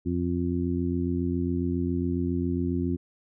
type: harmonic tone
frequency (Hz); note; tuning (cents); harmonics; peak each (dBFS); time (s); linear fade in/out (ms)
87.31; F2; 0; 1 / 2 / 3 / 4; -30 / -31 / -28 / -32; 0.05-2.97; 20
effects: none